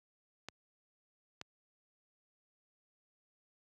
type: clicks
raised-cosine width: 0.2 ms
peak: -25 dBFS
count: 2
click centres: 0.486 / 1.414 s
effects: high-pass 80 Hz 12 dB/octave